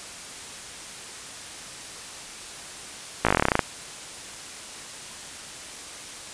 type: slowing click train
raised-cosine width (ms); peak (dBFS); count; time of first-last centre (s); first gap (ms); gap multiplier
0.5; -3; 14; 3.25-3.592; 17; 1.07
effects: white hiss -39 dBFS RMS until 6.33 s + resampled to 22050 Hz